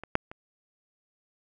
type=clicks; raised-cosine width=0.5 ms; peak=-24 / -7 / -26 dBFS; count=3; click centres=0.036 / 0.154 / 0.315 s; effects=none

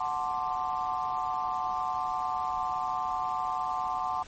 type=chord; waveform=sine; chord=D dominant seventh; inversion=first; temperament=equal; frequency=740 / 880 / 1046.5 / 1174.7 Hz; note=F#5 / A5 / C6 / D6; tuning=0 / 0 / 0 / 0 cents; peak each=-33 / -34 / -33 / -35 dBFS; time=0-4.23 s; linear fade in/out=5 ms; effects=pink hiss -50 dBFS RMS until 4.27 s + MP3 32 kbps

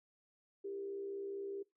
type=tone with frequency modulation; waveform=sine; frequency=396.1 Hz; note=G4; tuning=18 cents sharp; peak=-40 dBFS; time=0.64-1.63 s; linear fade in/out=10 ms; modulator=64.6 Hz; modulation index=0.46; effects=noise-tail reverb RT60 0.2 s tail -22 dB re dry

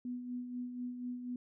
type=tone with tremolo; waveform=sine; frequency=246.9 Hz; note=B3; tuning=in tune; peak=-36 dBFS; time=0.05-1.36 s; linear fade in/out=2 ms; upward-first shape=sine; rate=4.1 Hz; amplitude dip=50%; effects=none

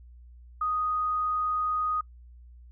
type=tone; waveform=sine; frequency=1244.5 Hz; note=D#6; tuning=in tune; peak=-25 dBFS; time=0.61-2.01 s; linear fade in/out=5 ms; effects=noise-tail reverb RT60 0.1 s tail -24 dB re dry + added 60 Hz sine -47 dBFS peak until 2.71 s

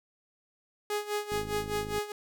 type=tone with tremolo; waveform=sawtooth; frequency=416.4 Hz; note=G#4; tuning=5 cents sharp; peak=-24 dBFS; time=0.9-2.12 s; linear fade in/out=2 ms; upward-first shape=sine; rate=4.9 Hz; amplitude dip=80%
type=click train; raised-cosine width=3 ms; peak=-27 dBFS; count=36; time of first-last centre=1.32-1.982 s; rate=52.9 Hz
effects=none

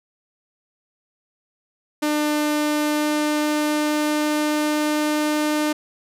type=tone with pitch glide; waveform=sawtooth; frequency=299.9 to 302 Hz; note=D4 to D4; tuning=+36 to +48 cents; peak=-15 dBFS; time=2.02-5.73 s; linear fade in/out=10 ms; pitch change=+12 cents; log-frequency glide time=2.52-5.49 s; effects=resampled to 32000 Hz

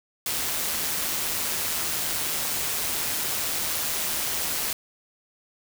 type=noise with amplitude modulation; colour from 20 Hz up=white; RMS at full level=-26 dBFS; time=0.26-4.73 s; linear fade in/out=2 ms; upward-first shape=sine; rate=157 Hz; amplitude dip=35%; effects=none

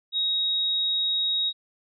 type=tone; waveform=sine; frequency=3780 Hz; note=A#7; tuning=23 cents sharp; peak=-22 dBFS; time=0.12-1.53 s; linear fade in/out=50 ms; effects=none

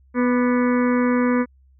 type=harmonic tone with a mistuned harmonic; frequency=246.9 Hz; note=B3; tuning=in tune; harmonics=1 / 2 / 4 / 5 / 6 / 7 / 8 / 9; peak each=-17 / -23 / -29 / -31 / -33 / -34 / -35 / -36 dBFS; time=0.14-1.46 s; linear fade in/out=50 ms; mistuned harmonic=5; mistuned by=-46 cents; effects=added 66 Hz sine -51 dBFS peak until 1.79 s

